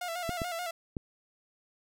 sawtooth tone with vibrato, 690 Hz, F5, 21 cents flat, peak -30 dBFS, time 0.01-0.71 s, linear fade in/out 5 ms, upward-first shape square, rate 6.9 Hz, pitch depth 61 cents each way
clicks, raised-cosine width 3 ms, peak -21 dBFS, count 3, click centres 0.293 / 0.418 / 0.968 s
effects none

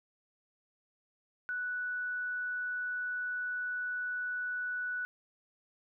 sine tone, 1480 Hz, F#6, in tune, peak -33 dBFS, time 1.49-5.05 s, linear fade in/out 0 ms, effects none

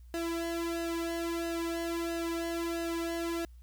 sawtooth tone with flanger, 335.8 Hz, E4, 32 cents sharp, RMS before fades -34 dBFS, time 0.14-3.45 s, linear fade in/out 0 ms, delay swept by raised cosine 0.88 to 2.18 ms, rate 1.5 Hz, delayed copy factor -0.9, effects added 60 Hz sine -49 dBFS peak until 3.62 s + white hiss -73 dBFS RMS until 3.62 s

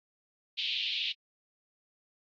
white band-pass noise, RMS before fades -33 dBFS, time 0.57-1.13 s, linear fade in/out 20 ms, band 2600 to 3900 Hz, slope 48 dB/octave, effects AAC 32 kbps

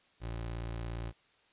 25% pulse tone, 57.3 Hz, A#1, 29 cents flat, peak -33 dBFS, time 0.2-1.13 s, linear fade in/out 50 ms, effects white hiss -67 dBFS RMS until 1.52 s + resampled to 8000 Hz

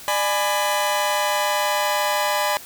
sawtooth chord, G# diminished, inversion second, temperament just, 598 / 830.6 / 996.7 Hz, D5 / G#5 / B5, +31 / 0 / +16 cents, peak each -20 dBFS, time 0.08-2.57 s, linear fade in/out 0 ms, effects white hiss -40 dBFS RMS until 2.65 s

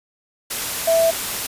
sine tone in noise, 659.3 Hz, E5, in tune, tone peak -13 dBFS, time 0.87-1.11 s, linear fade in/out 10 ms, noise white, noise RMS -25 dBFS, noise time 0.5-1.47 s, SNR +9 dB, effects resampled to 32000 Hz

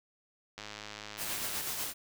click train, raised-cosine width 0.2 ms, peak -25 dBFS, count 109, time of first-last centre 0.58-1.609 s, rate 105 Hz
white noise with tremolo, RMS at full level -35 dBFS, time 1.17-1.94 s, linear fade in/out 50 ms, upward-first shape sine, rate 8.1 Hz, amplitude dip 35%
effects none

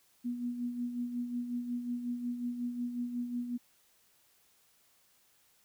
sine tone with tremolo, 242.6 Hz, B3, 31 cents flat, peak -31 dBFS, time 0.24-3.58 s, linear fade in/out 20 ms, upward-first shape sine, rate 5.5 Hz, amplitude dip 55%, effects white hiss -68 dBFS RMS until 5.64 s

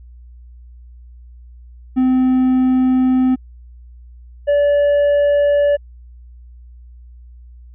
triangle tone pair in turn, 257.1 / 577.2 Hz, C4 / D5, -30 / -30 cents, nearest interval octave + major second, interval 1400 cents, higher second, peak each -9 dBFS, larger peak neither, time 1.96-3.36 / 4.47-5.77 s, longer first, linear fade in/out 20 ms, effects added 60 Hz sine -37 dBFS peak until 7.74 s + resampled to 8000 Hz

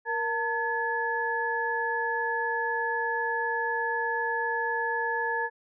sine tone cluster, 469.1 / 902 / 1705 Hz, A#4 / A5 / G#6, +11 / +43 / +45 cents, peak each -33 / -30 / -29 dBFS, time 0.05-5.5 s, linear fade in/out 50 ms, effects none

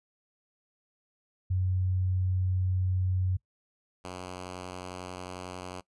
sine / 5% pulse tone pair in turn, 92.5 / 91.12 Hz, F#2 / F#2, 0 / -26 cents, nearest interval unison, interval 26 cents, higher first, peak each -25 / -27 dBFS, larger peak first, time 1.5-3.37 / 4.04-5.81 s, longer first, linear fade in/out 10 ms, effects noise-tail reverb RT60 0.1 s tail -21 dB re dry + resampled to 24000 Hz

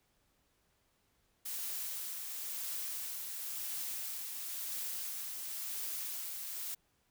blue noise with tremolo, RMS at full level -39 dBFS, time 1.45-6.75 s, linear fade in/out 10 ms, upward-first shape triangle, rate 0.96 Hz, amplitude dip 35%, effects pink hiss -75 dBFS RMS until 7.1 s

